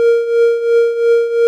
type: tone with tremolo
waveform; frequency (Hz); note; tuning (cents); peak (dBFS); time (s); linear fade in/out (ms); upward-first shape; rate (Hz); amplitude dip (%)
triangle; 466.5; A#4; +1; -4; 0-1.47; 0; triangle; 2.9; 75
effects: none